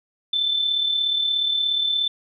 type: tone with amplitude modulation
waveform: sine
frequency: 3532 Hz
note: A7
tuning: 6 cents sharp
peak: -17 dBFS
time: 0.33-2.08 s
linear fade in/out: 5 ms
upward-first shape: sine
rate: 36.9 Hz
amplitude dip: 45%
effects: none